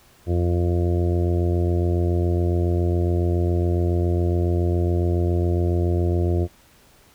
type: harmonic tone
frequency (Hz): 87.2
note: F2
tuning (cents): -2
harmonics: 1 / 2 / 3 / 4 / 5 / 6 / 7 / 8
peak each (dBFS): -19 / -29 / -33 / -25 / -33 / -37 / -35 / -37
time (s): 0.26-6.48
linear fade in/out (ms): 50
effects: pink hiss -54 dBFS RMS until 7.14 s